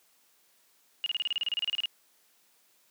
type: tone bursts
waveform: sine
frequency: 2861 Hz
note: F7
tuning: 41 cents sharp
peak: -26 dBFS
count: 16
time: 1.04-1.857 s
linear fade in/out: 0 ms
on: 22 ms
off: 31 ms
effects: white hiss -66 dBFS RMS until 2.9 s + high-pass 200 Hz 12 dB/octave